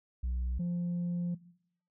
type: tone pair in turn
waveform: sine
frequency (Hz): 61.74 / 174.63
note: B1 / F3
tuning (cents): 0 / 0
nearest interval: octave + tritone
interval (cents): 1800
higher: second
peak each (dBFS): -28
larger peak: neither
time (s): 0.23-0.59 / 0.59-1.35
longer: second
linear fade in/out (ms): 10
effects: noise-tail reverb RT60 0.7 s tail -20 dB re dry + tanh soft clip ceiling -29 dBFS